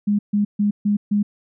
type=tone bursts; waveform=sine; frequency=205.9 Hz; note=G#3; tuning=15 cents flat; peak=-15 dBFS; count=5; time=0.07-1.23 s; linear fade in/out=10 ms; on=120 ms; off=140 ms; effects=none